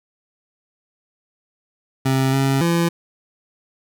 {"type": "tone with pitch steps", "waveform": "25% pulse", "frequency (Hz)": [133.1, 135.7, 169.5], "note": ["C3", "C#3", "E3"], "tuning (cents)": [30, -36, 49], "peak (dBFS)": -12, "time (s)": [2.05, 2.89], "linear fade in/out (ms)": 10, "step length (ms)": 280, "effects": []}